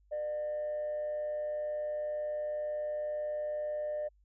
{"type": "tone with frequency modulation", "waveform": "sine", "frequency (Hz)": 600, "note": "D5", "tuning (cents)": 37, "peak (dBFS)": -31, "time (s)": [0.11, 4.09], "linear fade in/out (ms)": 20, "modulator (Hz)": 122, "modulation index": 0.2, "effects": ["tanh soft clip ceiling -30 dBFS", "added 50 Hz sine -63 dBFS peak until 4.24 s"]}